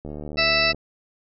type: click train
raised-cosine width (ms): 2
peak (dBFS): -21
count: 53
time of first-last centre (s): 0.05-0.746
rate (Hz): 74.7
type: harmonic tone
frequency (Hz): 659.3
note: E5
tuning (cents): 0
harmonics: 1 / 2 / 3 / 4 / 6 / 7 / 8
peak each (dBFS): -25 / -28 / -25 / -22 / -26 / -27 / -26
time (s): 0.37-0.73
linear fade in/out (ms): 20
effects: none